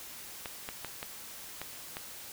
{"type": "clicks", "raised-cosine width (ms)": 0.3, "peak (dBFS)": -21, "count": 6, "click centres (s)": [0.458, 0.689, 0.847, 1.029, 1.616, 1.969], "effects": ["white hiss -46 dBFS RMS until 2.32 s"]}